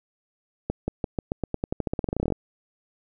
accelerating click train, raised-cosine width 2 ms, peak -12 dBFS, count 23, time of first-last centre 0.7-2.323 s, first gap 180 ms, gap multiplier 0.9, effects none

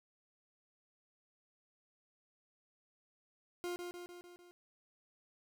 40% pulse tone with echo, 352.6 Hz, F4, 17 cents sharp, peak -37 dBFS, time 3.64-3.76 s, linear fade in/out 0 ms, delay 150 ms, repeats 5, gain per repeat -4 dB, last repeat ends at 4.51 s, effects none

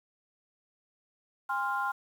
sine chord, F minor, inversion first, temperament equal with one note detuned, 812.1 / 1046.5 / 1396.9 Hz, Ab5 / C6 / F6, -39 / 0 / 0 cents, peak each -33 / -32 / -32 dBFS, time 1.49-1.92 s, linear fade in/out 10 ms, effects tanh soft clip ceiling -19 dBFS + 9-bit

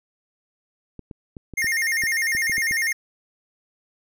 clicks, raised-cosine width 3 ms, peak -24 dBFS, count 10, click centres 0.993 / 1.112 / 1.368 / 1.537 / 1.644 / 2.037 / 2.35 / 2.497 / 2.581 / 2.711 s
square tone with vibrato, 1971 Hz, B6, 4 cents flat, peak -21 dBFS, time 1.57-2.93 s, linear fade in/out 10 ms, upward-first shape square, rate 10 Hz, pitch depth 130 cents each way
effects none

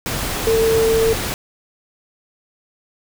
sine tone in noise, 449.1 Hz, A4, 35 cents sharp, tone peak -13 dBFS, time 0.47-1.13 s, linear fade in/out 0 ms, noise pink, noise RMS -23 dBFS, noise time 0.06-1.34 s, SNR +7 dB, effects none

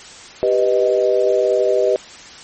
sine chord, G augmented, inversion none, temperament equal, 392 / 493.9 / 622.3 Hz, G4 / B4 / D#5, 0 / 0 / 0 cents, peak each -17 dBFS, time 0.43-1.96 s, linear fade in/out 0 ms, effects white hiss -38 dBFS RMS until 2.43 s + MP3 32 kbps

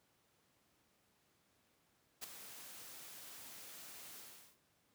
white noise with ADSR envelope, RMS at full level -42 dBFS, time 2.21-4.58 s, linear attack 29 ms, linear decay 5 ms, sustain -11 dB, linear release 400 ms, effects pink hiss -75 dBFS RMS until 4.94 s + high-pass 100 Hz 12 dB/octave

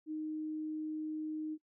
sine tone, 310 Hz, D#4, 6 cents flat, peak -36 dBFS, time 0.06-1.58 s, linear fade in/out 50 ms, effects noise-tail reverb RT60 0.1 s tail -25 dB re dry

